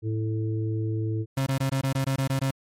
harmonic tone, 109.7 Hz, A2, 5 cents flat, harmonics 1 / 3 / 4, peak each -25 / -32 / -37 dBFS, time 0.02-1.26 s, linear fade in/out 50 ms
35% pulse tone bursts, 134.6 Hz, C3, 49 cents sharp, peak -21 dBFS, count 10, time 1.37-2.508 s, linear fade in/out 5 ms, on 94 ms, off 22 ms
effects MP3 64 kbps

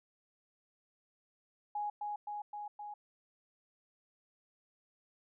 sine tone with echo, 831 Hz, G#5, 1 cent sharp, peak -34 dBFS, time 1.75-1.9 s, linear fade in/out 5 ms, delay 260 ms, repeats 4, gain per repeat -2 dB, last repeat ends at 2.94 s, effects none

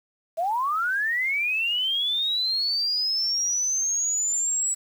sine linear sweep, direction up, 629 to 7870 Hz, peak -22 dBFS, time 0.37-4.75 s, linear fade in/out 20 ms, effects 8-bit

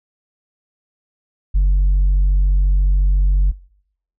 sine tone, 47.1 Hz, F#1, 32 cents sharp, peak -8 dBFS, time 1.54-3.52 s, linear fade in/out 20 ms, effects noise-tail reverb RT60 0.7 s tail -24 dB re dry + tanh soft clip ceiling -10 dBFS

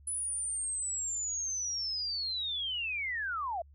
sine linear sweep, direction down, 10070 to 634 Hz, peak -32 dBFS, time 0.07-3.62 s, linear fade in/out 5 ms, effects added 71 Hz sine -54 dBFS peak until 3.74 s

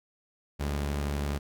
sawtooth tone pair together, 71.99 / 203.4 Hz, D2 / G#3, -34 / -36 cents, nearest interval octave + tritone, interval 1798 cents, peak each -25 / -36 dBFS, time 0.59-1.39 s, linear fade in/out 20 ms, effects none

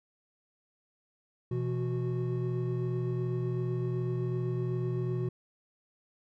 triangle tone cluster, 124.8 / 167.5 / 366.5 Hz, B2 / E3 / F#4, +19 / +28 / -16 cents, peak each -29 / -35 / -33 dBFS, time 1.51-5.29 s, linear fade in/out 5 ms, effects none

